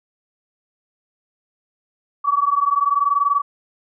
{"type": "tone pair together", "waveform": "sine", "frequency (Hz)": [1130.6, 1151], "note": ["C#6", "D6"], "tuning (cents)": [34, -35], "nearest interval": "unison", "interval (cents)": 31, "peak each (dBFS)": -18, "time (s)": [2.24, 3.42], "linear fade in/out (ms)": 20, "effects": []}